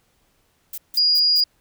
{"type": "noise bursts", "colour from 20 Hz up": "violet", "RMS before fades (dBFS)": -31, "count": 4, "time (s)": [0.73, 1.406], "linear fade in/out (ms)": 5, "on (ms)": 49, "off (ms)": 160}
{"type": "tone", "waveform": "sine", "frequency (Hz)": 4868, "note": "D#8", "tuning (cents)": -39, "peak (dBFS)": -14, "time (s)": [0.97, 1.44], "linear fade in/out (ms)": 5}
{"effects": ["pink hiss -64 dBFS RMS until 1.6 s"]}